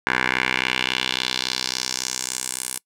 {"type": "tone with band-pass filter sweep", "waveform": "10% pulse", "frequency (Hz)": 63.6, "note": "C2", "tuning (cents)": -48, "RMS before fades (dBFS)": -25, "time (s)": [0.07, 2.79], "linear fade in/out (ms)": 0, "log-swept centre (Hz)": [1700, 10000], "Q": 2.2, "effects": ["noise-tail reverb RT60 0.1 s tail -24 dB re dry"]}